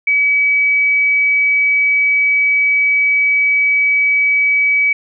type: tone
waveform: sine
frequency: 2280 Hz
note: C#7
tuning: 48 cents sharp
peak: -10 dBFS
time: 0.07-4.93 s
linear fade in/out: 5 ms
effects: none